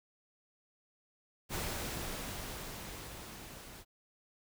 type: noise with level ramp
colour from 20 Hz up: pink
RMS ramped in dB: -37 to -51 dBFS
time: 1.49-3.85 s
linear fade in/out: 50 ms
effects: none